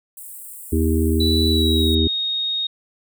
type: high-pass noise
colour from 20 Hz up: pink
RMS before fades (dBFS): -37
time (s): 0.17-1.95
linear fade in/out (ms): 2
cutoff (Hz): 7900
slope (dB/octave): 96
type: harmonic tone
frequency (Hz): 80.1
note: E2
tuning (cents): -49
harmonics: 1 / 3 / 4 / 5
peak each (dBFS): -18 / -22 / -22 / -24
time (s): 0.72-2.08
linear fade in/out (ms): 10
type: tone with pitch glide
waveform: sine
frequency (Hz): 3951 to 3729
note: B7 to A#7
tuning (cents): 0 to 0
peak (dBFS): -20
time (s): 1.2-2.67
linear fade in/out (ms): 5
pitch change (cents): -100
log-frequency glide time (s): 1.49-2.01
effects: none

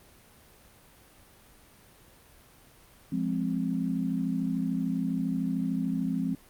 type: chord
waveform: sine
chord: F minor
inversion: none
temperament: equal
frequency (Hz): 174.61 / 207.7 / 261.6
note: F3 / Ab3 / C4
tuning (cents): 0 / 0 / 0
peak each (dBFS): -31 / -32 / -30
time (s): 3.12-6.35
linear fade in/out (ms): 5
effects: pink hiss -56 dBFS RMS until 6.49 s + Opus 32 kbps

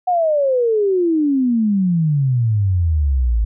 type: exponential sweep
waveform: sine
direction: down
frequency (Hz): 740 to 52.8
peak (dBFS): -13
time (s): 0.07-3.45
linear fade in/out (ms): 10
effects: none

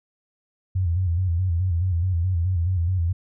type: tone with vibrato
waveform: sine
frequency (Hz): 88.6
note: F2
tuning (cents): +25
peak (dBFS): -19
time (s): 0.75-3.13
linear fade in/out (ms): 10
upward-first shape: square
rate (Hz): 4.7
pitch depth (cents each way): 87
effects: none

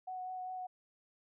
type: tone with vibrato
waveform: sine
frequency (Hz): 740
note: F#5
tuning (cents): 0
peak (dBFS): -39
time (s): 0.07-0.67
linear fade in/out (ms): 10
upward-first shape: sine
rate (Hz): 5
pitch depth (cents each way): 11
effects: none

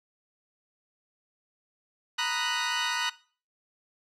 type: chord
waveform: 15% pulse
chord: B major seventh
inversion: third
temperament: equal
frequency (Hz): 932.3 / 987.8 / 1244.5 / 1480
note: A#5 / B5 / D#6 / F#6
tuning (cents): 0 / 0 / 0 / 0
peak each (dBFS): -26 / -27 / -28 / -24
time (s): 2.18-3.1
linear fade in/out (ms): 10
effects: noise-tail reverb RT60 0.4 s tail -19 dB re dry + low-pass 7000 Hz 12 dB/octave

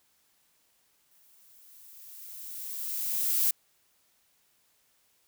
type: noise with exponential growth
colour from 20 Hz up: violet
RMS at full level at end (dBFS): -24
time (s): 1.11-3.51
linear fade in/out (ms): 5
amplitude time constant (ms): 520
effects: white hiss -69 dBFS RMS until 5.27 s

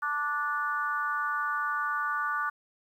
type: harmonic tone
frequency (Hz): 293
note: D4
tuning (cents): -4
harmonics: 3 / 4 / 5 / 6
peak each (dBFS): -39 / -30 / -31 / -42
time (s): 0.02-2.5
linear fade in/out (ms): 10
effects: 10-bit

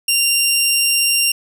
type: tone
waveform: 15% pulse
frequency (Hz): 2777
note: F7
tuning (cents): -10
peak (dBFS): -6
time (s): 0.08-1.32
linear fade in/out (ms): 5
effects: none

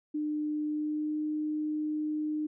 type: tone with pitch glide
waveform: sine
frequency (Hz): 301.4 to 304.7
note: D4 to D#4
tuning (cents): +45 to -36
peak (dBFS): -29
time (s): 0.14-2.47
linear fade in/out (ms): 10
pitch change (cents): +19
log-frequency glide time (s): 0.66-1.21
effects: none

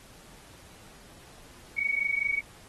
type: tone pair together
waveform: sine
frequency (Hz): 2231 / 2256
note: C#7 / C#7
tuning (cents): +11 / +30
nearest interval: unison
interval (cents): 19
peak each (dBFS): -28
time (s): 1.78-2.41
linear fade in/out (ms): 5
effects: pink hiss -53 dBFS RMS until 2.68 s + AAC 32 kbps

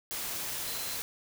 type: tone in noise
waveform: sine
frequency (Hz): 4079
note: C8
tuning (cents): -45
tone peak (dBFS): -43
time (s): 0.67-0.96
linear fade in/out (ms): 0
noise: white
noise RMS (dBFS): -36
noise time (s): 0.11-1.02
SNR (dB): -10
effects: none

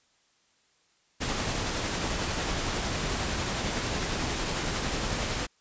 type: noise with tremolo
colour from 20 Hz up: pink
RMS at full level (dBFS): -29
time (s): 1.2-5.47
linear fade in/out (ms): 20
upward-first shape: triangle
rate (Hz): 11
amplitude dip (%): 25
effects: white hiss -67 dBFS RMS until 5.6 s + resampled to 16000 Hz

